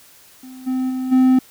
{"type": "tone with level steps", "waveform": "triangle", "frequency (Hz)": 258, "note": "C4", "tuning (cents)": -24, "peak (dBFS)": [-33, -16, -19, -8], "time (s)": [0.43, 1.39], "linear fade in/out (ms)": 5, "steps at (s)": [0.66, 0.89, 1.11], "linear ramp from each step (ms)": 20, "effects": ["white hiss -48 dBFS RMS until 1.5 s"]}